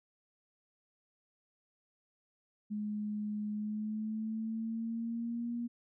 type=tone with pitch glide; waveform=sine; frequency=210 to 237.1 Hz; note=G#3 to A#3; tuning=+19 to +30 cents; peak=-34 dBFS; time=2.7-5.68 s; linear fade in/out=20 ms; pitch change=+211 cents; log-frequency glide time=3.53-5.52 s; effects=none